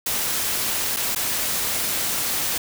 white noise with dropouts, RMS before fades -24 dBFS, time 0.06-2.58 s, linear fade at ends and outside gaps 5 ms, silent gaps 0.964-0.968 / 1.15-1.159 s, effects none

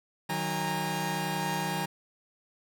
sawtooth tone cluster, 154.8 / 185.5 / 814 / 930 Hz, D#3 / F#3 / G#5 / A#5, -9 / +5 / -35 / -4 cents, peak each -31 dBFS, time 0.29-1.86 s, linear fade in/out 10 ms, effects none

